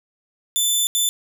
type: tone bursts at uneven times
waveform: 15% pulse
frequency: 3520 Hz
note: A7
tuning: in tune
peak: -10 dBFS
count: 2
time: 0.56-0.87 / 0.95-1.09 s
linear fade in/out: 0 ms
effects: none